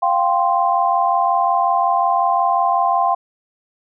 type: chord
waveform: sine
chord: F suspended second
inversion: none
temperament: equal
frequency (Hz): 698.5 / 784 / 1046.5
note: F5 / G5 / C6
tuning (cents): 0 / 0 / 0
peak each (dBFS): -18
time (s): 0.02-3.15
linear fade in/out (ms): 10
effects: none